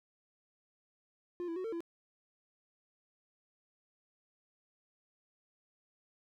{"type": "tone with pitch steps", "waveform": "triangle", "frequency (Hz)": [351.6, 332.5, 370.1, 451.6, 337.2], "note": ["F4", "E4", "F#4", "A4", "E4"], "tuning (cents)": [12, 15, 0, 45, 39], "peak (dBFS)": -34, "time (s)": [1.4, 1.805], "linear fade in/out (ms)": 0, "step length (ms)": 81, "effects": []}